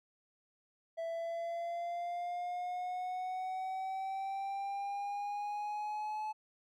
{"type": "exponential sweep", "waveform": "triangle", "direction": "up", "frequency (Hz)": [660, 862], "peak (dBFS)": -34, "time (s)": [0.97, 6.33], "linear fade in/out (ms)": 20, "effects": []}